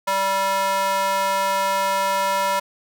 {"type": "tone with high-pass filter", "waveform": "square", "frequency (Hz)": 194.3, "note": "G3", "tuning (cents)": -15, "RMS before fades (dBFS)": -21, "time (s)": [0.07, 2.6], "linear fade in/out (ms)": 10, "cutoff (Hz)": 820, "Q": 3.5, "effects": []}